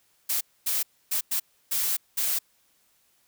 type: noise bursts at uneven times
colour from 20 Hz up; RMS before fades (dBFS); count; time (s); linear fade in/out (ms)
blue; -26; 6; 0.29-0.41 / 0.66-0.83 / 1.11-1.21 / 1.31-1.4 / 1.71-1.97 / 2.17-2.39; 10
effects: white hiss -66 dBFS RMS until 3.27 s